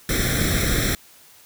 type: noise with comb filter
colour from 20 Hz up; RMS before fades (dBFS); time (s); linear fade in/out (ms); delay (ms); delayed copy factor
pink; -21; 0.09-0.95; 2; 0.53; +0.9
effects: white hiss -50 dBFS RMS until 1.45 s